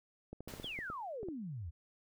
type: clicks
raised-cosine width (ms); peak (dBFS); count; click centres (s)
2; -32; 10; 0.33 / 0.406 / 0.476 / 0.538 / 0.599 / 0.644 / 0.789 / 0.901 / 1.231 / 1.286
type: noise with exponential decay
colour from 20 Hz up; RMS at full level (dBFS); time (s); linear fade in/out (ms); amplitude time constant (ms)
pink; -47; 0.48-1.17; 2; 150
type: exponential sweep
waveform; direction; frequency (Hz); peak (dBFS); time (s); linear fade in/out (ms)
sine; down; 3592 to 73.42; -40; 0.63-1.71; 20
effects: none